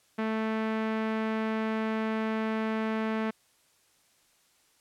sawtooth tone with low-pass filter, 220 Hz, A3, in tune, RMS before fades -30 dBFS, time 0.18-3.31 s, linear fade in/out 10 ms, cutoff 2100 Hz, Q 1.2, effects white hiss -66 dBFS RMS until 4.8 s + low-pass 11000 Hz 12 dB/octave

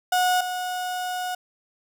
35% pulse tone pair in turn, 729 / 729 Hz, F#5 / F#5, -26 / -26 cents, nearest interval unison, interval 0 cents, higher neither, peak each -17 / -25 dBFS, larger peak first, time 0.12-0.41 / 0.41-1.35 s, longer second, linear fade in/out 5 ms, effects none

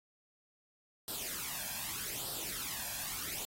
white noise with flanger, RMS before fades -40 dBFS, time 1.08-3.45 s, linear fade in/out 0 ms, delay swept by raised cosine 0.22 to 1.22 ms, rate 0.82 Hz, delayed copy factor +0.7, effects AAC 48 kbps

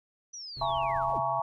sine linear sweep, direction down, 5990 to 47 Hz, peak -39 dBFS, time 0.33-1.21 s, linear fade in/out 10 ms
brown noise with tremolo, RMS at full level -43 dBFS, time 0.55-1.21 s, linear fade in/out 50 ms, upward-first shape triangle, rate 15 Hz, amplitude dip 60%
triangle tone with pitch glide, 130.81 to 132.18 Hz, C3 to C3, 0 to +18 cents, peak -40 dBFS, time 0.57-1.4 s, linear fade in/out 2 ms, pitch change +18 cents, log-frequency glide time 1.12-1.27 s
sine chord, A# half-diminished seventh, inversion second, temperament just, 671.3 / 839.1 / 932.3 / 1118.8 Hz, E5 / G#5 / A#5 / C#6, +31 / +18 / 0 / +16 cents, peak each -32 dBFS, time 0.61-1.42 s, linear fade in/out 5 ms
effects none

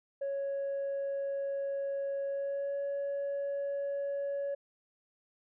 sine tone with pitch glide, 554.4 to 561.5 Hz, C#5 to C#5, 0 to +22 cents, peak -30 dBFS, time 0.21-4.55 s, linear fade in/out 10 ms, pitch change +22 cents, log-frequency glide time 2.27-2.78 s, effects tanh soft clip ceiling -30 dBFS

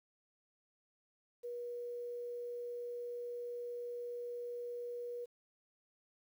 sine tone with quantisation, 481.5 Hz, B4, 44 cents flat, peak -40 dBFS, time 1.43-5.26 s, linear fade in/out 20 ms, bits 11, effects none

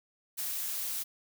blue noise, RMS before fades -35 dBFS, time 0.37-1.04 s, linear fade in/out 20 ms, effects none

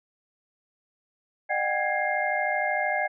sine tone cluster, 607 / 737 / 790 / 1658 / 2114 Hz, D#5 / F#5 / G5 / G#6 / C7, -43 / -7 / +13 / -3 / +17 cents, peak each -30 dBFS, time 1.49-3.08 s, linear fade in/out 20 ms, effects none

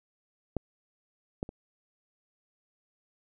clicks, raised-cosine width 2 ms, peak -16 / -18 / -28 dBFS, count 3, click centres 0.567 / 1.429 / 1.491 s, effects none

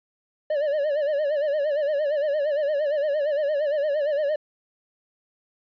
triangle tone with vibrato, 588 Hz, D5, 2 cents sharp, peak -19 dBFS, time 0.5-4.36 s, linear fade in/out 5 ms, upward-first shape sine, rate 8.7 Hz, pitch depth 100 cents each way, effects resampled to 11025 Hz + 10-bit

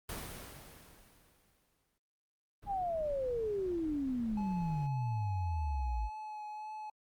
pink noise with exponential decay, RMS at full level -40 dBFS, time 0.09-1.98 s, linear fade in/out 2 ms, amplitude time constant 410 ms
brown noise, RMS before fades -49 dBFS, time 2.62-4.87 s, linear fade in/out 10 ms
sine exponential sweep, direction down, 827 to 51.91 Hz, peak -32 dBFS, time 2.66-6.1 s, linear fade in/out 50 ms
triangle tone with vibrato, 853 Hz, G#5, 46 cents sharp, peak -39 dBFS, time 4.37-6.9 s, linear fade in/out 5 ms, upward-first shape triangle, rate 1.8 Hz, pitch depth 19 cents each way
effects Opus 32 kbps

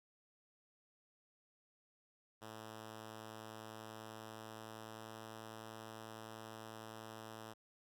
5% pulse tone with pitch glide, 110 to 110.77 Hz, A2 to A2, 0 to +12 cents, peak -38 dBFS, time 2.41-7.54 s, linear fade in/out 20 ms, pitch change +12 cents, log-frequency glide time 3.71-5.2 s, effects none

